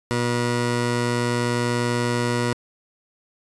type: tone pair together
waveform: 15% pulse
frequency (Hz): 120.55 / 482.2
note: B2 / B4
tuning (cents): -41 / -41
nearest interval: 2 octaves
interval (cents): 2400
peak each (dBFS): -15 / -23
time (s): 0.11-2.53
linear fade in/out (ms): 0
effects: resampled to 24000 Hz